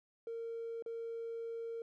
triangle tone with dropouts, 460 Hz, A#4, 23 cents flat, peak -36 dBFS, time 0.27-1.82 s, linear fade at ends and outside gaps 2 ms, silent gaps 0.824-0.861 s, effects tanh soft clip ceiling -36 dBFS

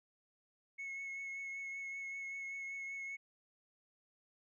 sine tone with vibrato, 2189 Hz, C#7, 22 cents flat, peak -39 dBFS, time 0.78-3.17 s, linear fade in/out 20 ms, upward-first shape triangle, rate 5.2 Hz, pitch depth 20 cents each way, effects tanh soft clip ceiling -40 dBFS

